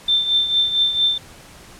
sine tone with tremolo, 3564 Hz, A7, 22 cents sharp, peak -12 dBFS, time 0.08-1.18 s, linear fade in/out 5 ms, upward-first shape triangle, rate 4.4 Hz, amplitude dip 70%, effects pink hiss -43 dBFS RMS until 1.79 s + low-pass 11000 Hz 12 dB/octave

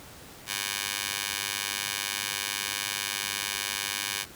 15% pulse tone with high-pass filter, 100 Hz, G2, 35 cents sharp, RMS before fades -32 dBFS, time 0.46-4.26 s, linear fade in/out 50 ms, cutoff 2300 Hz, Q 0.76, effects pink hiss -47 dBFS RMS until 4.35 s + high-pass 60 Hz 12 dB/octave

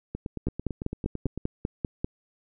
two click trains, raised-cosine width 3 ms, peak -19 / -14 dBFS, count 12 / 9, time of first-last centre 0.15-1.376 / 0.47-2.045 s, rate 8.97 / 5.08 Hz, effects none

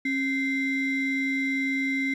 triangle ring-modulated tone, 909 Hz, A#5, 44 cents flat, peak -19 dBFS, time 0.05-2.14 s, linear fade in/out 5 ms, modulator 1180 Hz, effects none

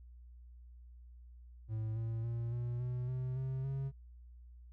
triangle tone with pitch steps, 110 / 113.35 / 116.81 / 120.37 / 124.04 / 127.83 / 131.72 / 135.74 Hz, A2 / A#2 / A#2 / B2 / B2 / C3 / C3 / C#3, 0 / -48 / +4 / -44 / +8 / -40 / +12 / -36 cents, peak -33 dBFS, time 1.68-3.92 s, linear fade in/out 50 ms, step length 280 ms, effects added 60 Hz sine -52 dBFS peak until 4.72 s

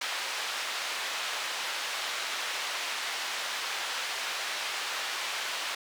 white band-pass noise, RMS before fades -34 dBFS, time 0.01-5.75 s, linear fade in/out 5 ms, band 720 to 3800 Hz, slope 12 dB/octave, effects none

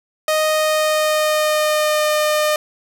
sawtooth tone with pitch glide, 621 to 607.2 Hz, D#5 to D#5, -3 to -42 cents, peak -11 dBFS, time 0.28-2.56 s, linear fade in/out 2 ms, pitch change -39 cents, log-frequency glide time 0.45-2.08 s, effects none

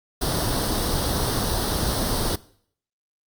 pink noise with comb filter, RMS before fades -24 dBFS, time 0.21-2.36 s, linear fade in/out 10 ms, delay 0.21 ms, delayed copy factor +0.7, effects noise-tail reverb RT60 0.6 s tail -20 dB re dry + Opus 48 kbps

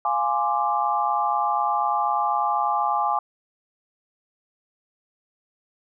sine chord, D half-diminished seventh, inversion first, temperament equal, 698.5 / 830.6 / 1046.5 / 1174.7 Hz, F5 / Ab5 / C6 / D6, 0 / 0 / 0 / 0 cents, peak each -28 / -23 / -28 / -25 dBFS, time 0.05-3.19 s, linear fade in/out 2 ms, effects none

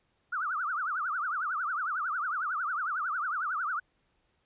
sine tone with vibrato, 1331 Hz, E6, 16 cents sharp, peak -29 dBFS, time 0.32-3.8 s, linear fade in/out 10 ms, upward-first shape triangle, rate 11 Hz, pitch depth 270 cents each way, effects pink hiss -73 dBFS RMS until 4.45 s + resampled to 8000 Hz

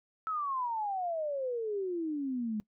sine exponential sweep, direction down, 1318.5 to 207.7 Hz, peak -31 dBFS, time 0.27-2.6 s, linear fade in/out 0 ms, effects noise-tail reverb RT60 0.1 s tail -21 dB re dry

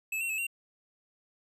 square tone with pitch steps, 2605 / 2725 / 2592 / 2751 Hz, E7 / F7 / E7 / F7, -21 / -43 / -30 / -27 cents, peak -31 dBFS, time 0.12-0.468 s, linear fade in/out 5 ms, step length 87 ms, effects none

